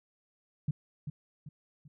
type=tone with echo; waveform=sine; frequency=146.83 Hz; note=D3; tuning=in tune; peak=-26 dBFS; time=0.68-0.71 s; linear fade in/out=5 ms; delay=390 ms; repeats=3; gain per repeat=-8 dB; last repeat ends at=1.88 s; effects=none